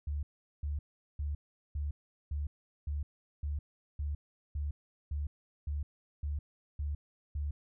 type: tone bursts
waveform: sine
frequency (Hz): 73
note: D2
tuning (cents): -10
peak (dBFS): -32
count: 14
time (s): 0.07-7.51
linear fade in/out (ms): 5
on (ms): 160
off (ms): 400
effects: none